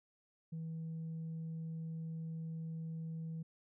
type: tone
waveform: sine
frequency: 162.1 Hz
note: E3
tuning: 29 cents flat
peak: -38 dBFS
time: 0.52-3.43 s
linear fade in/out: 10 ms
effects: tanh soft clip ceiling -38 dBFS